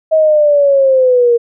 sine linear sweep, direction down, 639 to 466.2 Hz, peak -6 dBFS, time 0.11-1.38 s, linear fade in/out 20 ms, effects none

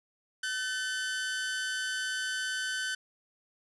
sawtooth tone pair together, 1519.2 / 1760 Hz, F#6 / A6, +45 / 0 cents, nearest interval minor third, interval 255 cents, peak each -28 / -37 dBFS, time 0.43-2.95 s, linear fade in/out 5 ms, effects resampled to 24000 Hz

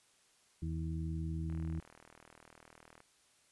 harmonic tone, 80.6 Hz, E2, 38 cents flat, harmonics 1 / 2 / 3 / 4, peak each -38 / -39 / -54 / -46 dBFS, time 0.62-1.8 s, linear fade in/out 5 ms
click train, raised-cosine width 0.5 ms, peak -40 dBFS, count 61, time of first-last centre 1.5-3.004 s, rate 39.9 Hz
effects white hiss -69 dBFS RMS until 3.51 s + resampled to 24000 Hz

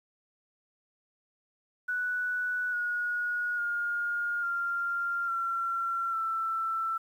sine tone with pitch steps, 1480 / 1449.5 / 1419.7 / 1390.5 / 1361.9 / 1333.9 Hz, F#6 / F#6 / F6 / F6 / F6 / E6, 0 / -36 / +28 / -8 / -44 / +20 cents, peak -28 dBFS, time 1.88-6.98 s, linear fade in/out 10 ms, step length 850 ms, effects 10-bit

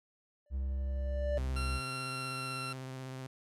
triangle tone with exponential growth, 587.3 Hz, D5, in tune, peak -28 dBFS, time 0.46-1.38 s, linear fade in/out 2 ms, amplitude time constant 200 ms
triangle tone, 66.5 Hz, C2, 29 cents sharp, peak -30 dBFS, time 0.5-1.81 s, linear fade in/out 50 ms
sawtooth tone with vibrato, 130.81 Hz, C3, in tune, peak -37 dBFS, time 1.37-3.27 s, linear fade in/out 5 ms, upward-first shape square, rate 16 Hz, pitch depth 15 cents each way
20% pulse tone with pitch glide, 1368 to 1358.6 Hz, F6 to F6, -36 to -48 cents, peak -33 dBFS, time 1.56-2.73 s, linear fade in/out 5 ms, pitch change -12 cents, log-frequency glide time 2.07-2.62 s
effects low-pass 11000 Hz 12 dB/octave

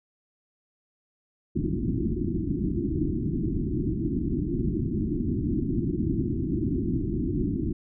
white low-pass noise, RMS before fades -27 dBFS, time 1.55-7.73 s, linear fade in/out 10 ms, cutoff 360 Hz, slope 96 dB/octave, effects none

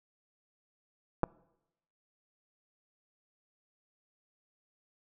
clicks, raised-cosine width 1 ms, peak -14 dBFS, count 2, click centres 1.233 / 1.239 s, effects noise-tail reverb RT60 0.9 s tail -25 dB re dry

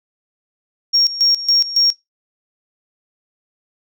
sine tone with tremolo, 5560 Hz, F8, 9 cents flat, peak -9 dBFS, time 0.93-1.94 s, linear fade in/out 20 ms, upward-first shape square, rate 3.6 Hz, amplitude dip 80%, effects noise-tail reverb RT60 0.2 s tail -23 dB re dry + tanh soft clip ceiling -5 dBFS

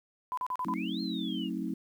sine tone bursts, 1005 Hz, B5, 30 cents sharp, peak -30 dBFS, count 5, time 0.32-0.738 s, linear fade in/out 0 ms, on 54 ms, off 37 ms
sine chord, F# diminished seventh, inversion none, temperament just, 185 / 222 / 266.4 / 319.7 Hz, F#3 / A3 / C4 / Eb4, 0 / +16 / +31 / +47 cents, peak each -37 dBFS, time 0.65-1.74 s, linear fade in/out 5 ms
sine exponential two-way sweep, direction up then down, 1975.5 to 4263 to 2756 Hz, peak -39 dBFS, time 0.73-1.5 s, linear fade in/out 50 ms, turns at 1.01 s
effects 10-bit

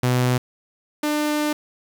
sawtooth tone pair in turn, 125.2 / 299.3 Hz, B2 / D4, +24 / +33 cents, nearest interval octave + minor third, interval 1509 cents, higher second, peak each -13 / -16 dBFS, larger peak first, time 0.03-0.38 / 1.03-1.53 s, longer second, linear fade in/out 5 ms, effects 8-bit

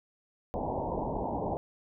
white low-pass noise, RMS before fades -33 dBFS, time 0.54-1.57 s, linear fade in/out 0 ms, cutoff 950 Hz, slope 96 dB/octave, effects none

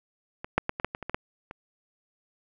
clicks, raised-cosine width 0.5 ms, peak -20 / -6 / -11 / -17 / -10 / -17 / -22 / -17 / -11 / -24 dBFS, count 10, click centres 0.445 / 0.58 / 0.694 / 0.799 / 0.846 / 0.949 / 1.027 / 1.096 / 1.145 / 1.511 s, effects none

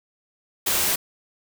white noise, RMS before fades -22 dBFS, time 0.66-0.96 s, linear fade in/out 10 ms, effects none

